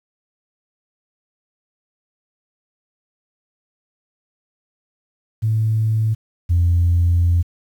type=tone pair in turn; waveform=sine; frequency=110 / 86.28 Hz; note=A2 / F2; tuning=0 / -20 cents; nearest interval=major third; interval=420 cents; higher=first; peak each=-14 / -11 dBFS; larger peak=second; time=5.42-6.15 / 6.49-7.43 s; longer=second; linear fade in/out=20 ms; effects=tanh soft clip ceiling -9 dBFS + 8-bit